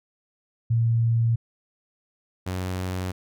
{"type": "tone pair in turn", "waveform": ["sine", "sawtooth"], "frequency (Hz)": [115.4, 92.22], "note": ["A#2", "F#2"], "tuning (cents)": [-17, -5], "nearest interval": "major third", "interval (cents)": 388, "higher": "first", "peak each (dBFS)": [-18, -23], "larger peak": "first", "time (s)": [[0.7, 1.36], [2.46, 3.12]], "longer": "neither", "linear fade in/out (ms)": 10, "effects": []}